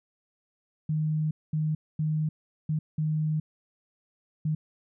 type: tone bursts at uneven times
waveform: sine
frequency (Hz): 154.7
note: D#3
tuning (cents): -10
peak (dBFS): -24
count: 6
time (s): 0.89-1.31 / 1.53-1.75 / 1.99-2.29 / 2.69-2.79 / 2.98-3.4 / 4.45-4.55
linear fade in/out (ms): 5
effects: none